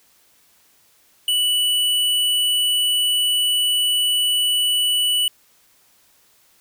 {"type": "tone", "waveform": "square", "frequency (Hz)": 2960, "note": "F#7", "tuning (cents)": 0, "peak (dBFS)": -17, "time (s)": [1.28, 5.28], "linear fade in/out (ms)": 2, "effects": ["white hiss -57 dBFS RMS until 6.6 s"]}